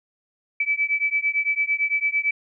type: beating tone pair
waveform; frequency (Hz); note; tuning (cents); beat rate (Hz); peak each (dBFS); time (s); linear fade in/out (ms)
sine; 2300 / 2308.9; D7 / D7; -37 / -30; 8.9; -23; 0.6-2.31; 5
effects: none